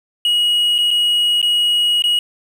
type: tone with dropouts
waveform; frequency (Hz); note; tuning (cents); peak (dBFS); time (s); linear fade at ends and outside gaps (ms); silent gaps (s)
triangle; 2900; F#7; -35; -11; 0.25-2.19; 2; 0.782-0.786 / 0.907-0.911 / 1.416-1.427 / 2.022-2.039
effects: 7-bit